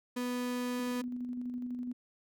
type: tone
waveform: 35% pulse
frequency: 247 Hz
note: B3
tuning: in tune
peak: -31 dBFS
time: 0.16-1.02 s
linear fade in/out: 10 ms
type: tone with tremolo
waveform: sine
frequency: 246.9 Hz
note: B3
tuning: in tune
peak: -34 dBFS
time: 0.79-1.93 s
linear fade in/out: 10 ms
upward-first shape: square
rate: 12 Hz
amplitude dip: 30%
effects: none